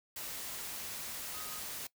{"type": "tone in noise", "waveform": "sine", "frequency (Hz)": 1252, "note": "D#6", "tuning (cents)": 10, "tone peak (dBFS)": -50, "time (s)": [1.34, 1.6], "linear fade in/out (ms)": 5, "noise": "white", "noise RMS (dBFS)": -42, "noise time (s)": [0.16, 1.87], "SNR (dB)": -11, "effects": ["noise-tail reverb RT60 0.1 s tail -20 dB re dry"]}